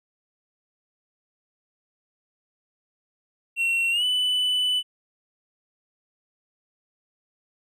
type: tone with pitch glide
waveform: triangle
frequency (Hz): 2726 to 2990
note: F7 to F#7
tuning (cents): -43 to +17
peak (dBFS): -19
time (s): 3.56-4.83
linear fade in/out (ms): 50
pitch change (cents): +160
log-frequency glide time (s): 3.91-4.04
effects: none